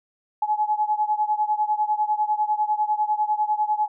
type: beating tone pair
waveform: sine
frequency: 845 / 855 Hz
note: G#5 / A5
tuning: +30 / -50 cents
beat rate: 10 Hz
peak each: -22 / -24 dBFS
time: 0.42-3.88 s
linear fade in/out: 5 ms
effects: none

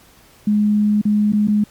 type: tone with dropouts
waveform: sine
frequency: 209.2 Hz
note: G#3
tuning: 13 cents sharp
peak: -12 dBFS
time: 0.47-1.64 s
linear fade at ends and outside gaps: 5 ms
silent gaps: 1.015-1.052 / 1.323-1.332 / 1.474-1.482 s
effects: pink hiss -49 dBFS RMS until 1.7 s + MP3 96 kbps

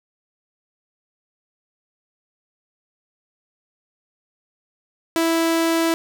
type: tone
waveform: sawtooth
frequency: 329.6 Hz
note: E4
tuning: in tune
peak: -13 dBFS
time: 5.16-5.94 s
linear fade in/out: 0 ms
effects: none

